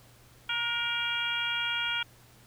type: harmonic tone with a mistuned harmonic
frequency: 469.2 Hz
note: A#4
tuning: 11 cents sharp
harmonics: 2 / 3 / 4 / 5 / 6 / 7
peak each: -40 / -33 / -43 / -34 / -36 / -33 dBFS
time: 0.49-2.03 s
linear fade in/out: 5 ms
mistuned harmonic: 3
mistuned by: +28 cents
effects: added 119 Hz sine -58 dBFS peak until 2.46 s + pink hiss -58 dBFS RMS until 2.46 s